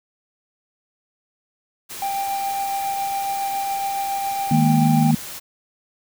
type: noise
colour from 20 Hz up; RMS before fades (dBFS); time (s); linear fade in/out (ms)
white; -34; 1.89-5.4; 20
type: tone with tremolo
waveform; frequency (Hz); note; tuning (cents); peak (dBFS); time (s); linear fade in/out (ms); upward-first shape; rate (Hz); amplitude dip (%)
triangle; 790; G5; +13; -19; 2.02-5.11; 2; triangle; 7.2; 25
type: chord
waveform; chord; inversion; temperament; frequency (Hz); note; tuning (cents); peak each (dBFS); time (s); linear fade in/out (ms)
sine; D# suspended fourth; none; equal; 155.56 / 207.7 / 233.1; D#3 / G#3 / A#3; 0 / 0 / 0; -17 / -23 / -17; 4.51-5.15; 5
effects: none